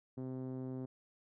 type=tone with low-pass filter; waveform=5% pulse; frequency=129.5 Hz; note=C3; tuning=17 cents flat; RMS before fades=-42 dBFS; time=0.17-0.86 s; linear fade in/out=10 ms; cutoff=280 Hz; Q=1.3; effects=none